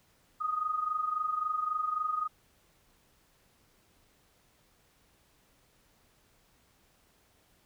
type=tone with amplitude modulation; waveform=sine; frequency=1244.5 Hz; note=D#6; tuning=in tune; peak=-26 dBFS; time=0.4-2.28 s; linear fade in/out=20 ms; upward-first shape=sine; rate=23.7 Hz; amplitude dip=70%; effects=pink hiss -67 dBFS RMS until 7.65 s